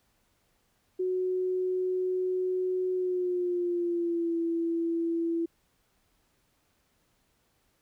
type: tone with pitch glide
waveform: sine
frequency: 368.6 to 334.1 Hz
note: F#4 to E4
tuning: -7 to +23 cents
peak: -26 dBFS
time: 0.99-5.46 s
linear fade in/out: 10 ms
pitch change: -170 cents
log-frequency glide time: 2.93-4.37 s
effects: pink hiss -71 dBFS RMS until 7.81 s